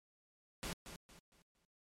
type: noise with echo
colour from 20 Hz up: pink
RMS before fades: -42 dBFS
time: 0.63-0.73 s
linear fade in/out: 0 ms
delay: 230 ms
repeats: 4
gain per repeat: -9 dB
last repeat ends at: 1.65 s
effects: low-pass 11000 Hz 12 dB/octave + MP3 64 kbps